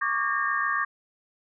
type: tone cluster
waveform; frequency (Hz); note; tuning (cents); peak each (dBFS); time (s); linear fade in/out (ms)
sine; 1117 / 1184 / 1616 / 1830; C#6 / D6 / G#6 / A#6; +13 / +14 / -48 / -32; -29; 0.01-0.85; 10
effects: none